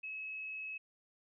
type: tone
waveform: sine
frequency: 2575 Hz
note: E7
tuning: 41 cents flat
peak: -40 dBFS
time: 0.03-0.78 s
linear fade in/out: 10 ms
effects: none

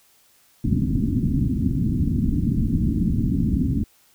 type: low-pass noise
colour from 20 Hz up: white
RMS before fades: -21 dBFS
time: 0.64-3.84 s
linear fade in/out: 5 ms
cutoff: 280 Hz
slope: 48 dB/octave
effects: white hiss -58 dBFS RMS until 4.14 s

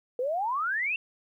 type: exponential sweep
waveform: sine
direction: up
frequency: 477 to 2750 Hz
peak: -26 dBFS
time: 0.19-0.96 s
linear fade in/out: 2 ms
effects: 11-bit

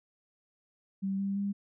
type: tone with pitch steps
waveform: sine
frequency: 194.2 / 197.25 / 200.4 Hz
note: G3 / G3 / G3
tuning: -16 / +11 / +38 cents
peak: -29 dBFS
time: 1.02-1.53 s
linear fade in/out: 20 ms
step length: 170 ms
effects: none

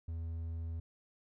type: tone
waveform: triangle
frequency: 82.41 Hz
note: E2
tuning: in tune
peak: -35 dBFS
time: 0.08-0.8 s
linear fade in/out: 5 ms
effects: none

